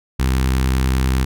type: tone with notch filter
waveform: sawtooth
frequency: 65 Hz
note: C2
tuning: 11 cents flat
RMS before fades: -17 dBFS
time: 0.19-1.25 s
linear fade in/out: 10 ms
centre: 590 Hz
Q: 1.1
effects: none